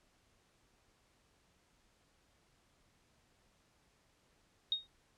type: tone with exponential decay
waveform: sine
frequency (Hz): 3729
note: A#7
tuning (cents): 0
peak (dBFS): -27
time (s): 4.72-4.87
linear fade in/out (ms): 1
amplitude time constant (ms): 32
effects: pink hiss -72 dBFS RMS until 5.17 s + low-pass 9000 Hz 12 dB/octave